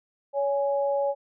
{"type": "tone pair together", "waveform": "sine", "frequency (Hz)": [561.7, 830.6], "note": ["C#5", "G#5"], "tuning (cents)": [23, 0], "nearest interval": "perfect fifth", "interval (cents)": 677, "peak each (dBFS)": [-23, -30], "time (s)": [0.33, 1.15], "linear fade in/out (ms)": 50, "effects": []}